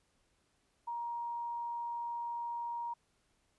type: tone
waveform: sine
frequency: 943 Hz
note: A#5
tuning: 20 cents sharp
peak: -36 dBFS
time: 0.87-2.94 s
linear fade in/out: 10 ms
effects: pink hiss -75 dBFS RMS until 3.58 s + resampled to 24000 Hz